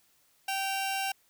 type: tone pair together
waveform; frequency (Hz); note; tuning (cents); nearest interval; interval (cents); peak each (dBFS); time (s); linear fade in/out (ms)
sawtooth; 777 / 2767; G5 / F7; -16 / -17; octave + minor seventh; 2199; -27 / -32; 0.48-1.12; 5
effects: white hiss -67 dBFS RMS until 1.29 s